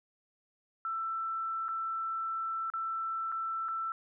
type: tone with dropouts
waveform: sine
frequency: 1332 Hz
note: E6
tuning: 18 cents sharp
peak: -32 dBFS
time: 0.85-3.92 s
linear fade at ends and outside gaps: 1 ms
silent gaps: 1.683-1.689 / 2.701-2.737 / 3.318-3.323 / 3.684-3.687 s
effects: none